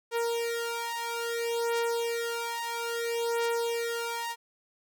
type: beating tone pair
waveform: sawtooth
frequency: 466.2 / 466.8 Hz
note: A#4 / A#4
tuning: 0 / +2 cents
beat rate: 0.6 Hz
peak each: -28 dBFS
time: 0.11-4.36 s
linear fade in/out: 50 ms
effects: none